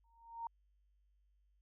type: tone with exponential growth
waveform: sine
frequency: 924 Hz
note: A#5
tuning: 16 cents flat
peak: -37 dBFS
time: 0.04-0.47 s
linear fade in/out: 2 ms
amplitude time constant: 93 ms
effects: added 50 Hz sine -70 dBFS peak until 1.61 s